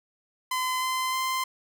sawtooth tone with pitch steps, 1023 / 1031.3 / 1039.7 Hz, C6 / C6 / C6, -39 / -25 / -11 cents, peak -22 dBFS, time 0.51-1.44 s, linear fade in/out 5 ms, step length 310 ms, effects none

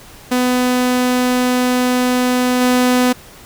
sawtooth tone with level steps, 250 Hz, B3, 21 cents sharp, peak -9 / -7 dBFS, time 0.31-3.13 s, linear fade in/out 10 ms, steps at 2.6 s, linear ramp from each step 20 ms, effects pink hiss -40 dBFS RMS until 3.45 s

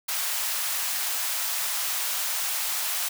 white high-pass noise, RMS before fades -28 dBFS, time 0.08-3.09 s, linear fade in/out 10 ms, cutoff 680 Hz, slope 24 dB/octave, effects none

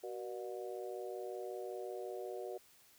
harmonic tone with a mistuned harmonic, 120.2 Hz, B2, 46 cents flat, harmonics 3 / 4 / 5 / 6, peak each -44 / -46 / -48 / -50 dBFS, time 0.03-2.58 s, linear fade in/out 10 ms, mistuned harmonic 3, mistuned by +70 cents, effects white hiss -65 dBFS RMS until 2.98 s

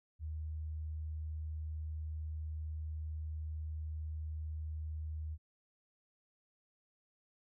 sine tone, 77.78 Hz, D#2, in tune, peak -38 dBFS, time 0.19-5.38 s, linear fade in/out 50 ms, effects none

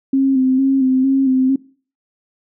sine tone with vibrato, 264.7 Hz, C4, 20 cents sharp, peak -11 dBFS, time 0.13-1.56 s, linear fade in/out 5 ms, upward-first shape square, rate 2.2 Hz, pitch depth 32 cents each way, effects noise-tail reverb RT60 0.4 s tail -20 dB re dry

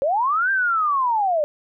sine linear two-way sweep, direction up then down, 523.3 to 1600 to 574 Hz, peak -17 dBFS, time 0.02-1.44 s, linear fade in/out 0 ms, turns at 0.51 s, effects none

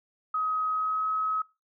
sine tone with pitch glide, 1265 to 1278.2 Hz, D#6 to D#6, +28 to +46 cents, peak -25 dBFS, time 0.34-1.42 s, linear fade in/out 5 ms, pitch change +18 cents, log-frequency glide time 0.7-1.07 s, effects noise-tail reverb RT60 0.3 s tail -25 dB re dry

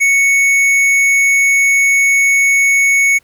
sine tone with tanh clipping, 2217 Hz, C#7, in tune, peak -10 dBFS, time 0-3.19 s, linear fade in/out 20 ms, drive 12 dB, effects pink hiss -54 dBFS RMS until 3.23 s

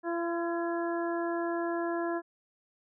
harmonic tone with a mistuned harmonic, 340 Hz, F4, 46 cents flat, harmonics 1 / 2 / 3 / 4 / 5, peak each -31 / -35 / -39 / -43 / -41 dBFS, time 0.03-2.22 s, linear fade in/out 50 ms, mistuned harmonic 5, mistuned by -21 cents, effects none

